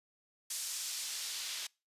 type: noise with band-pass filter sweep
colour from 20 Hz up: white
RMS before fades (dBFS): -40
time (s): 0.5-1.67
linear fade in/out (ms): 5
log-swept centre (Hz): 6900 to 3800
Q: 1
effects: noise-tail reverb RT60 0.3 s tail -26 dB re dry + resampled to 32000 Hz